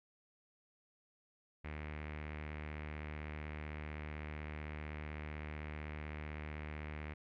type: tone with low-pass filter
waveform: sawtooth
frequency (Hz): 75.8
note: D#2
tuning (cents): -45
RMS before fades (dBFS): -45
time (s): 1.64-7.14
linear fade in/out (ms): 10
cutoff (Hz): 2200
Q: 3.9
effects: none